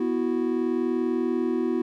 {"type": "chord", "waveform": "triangle", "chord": "B suspended fourth", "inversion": "none", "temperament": "equal", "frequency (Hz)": [246.9, 329.6, 370], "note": ["B3", "E4", "F#4"], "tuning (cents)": [0, 0, 0], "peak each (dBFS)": -25, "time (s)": [0, 1.82], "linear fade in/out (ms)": 5, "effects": []}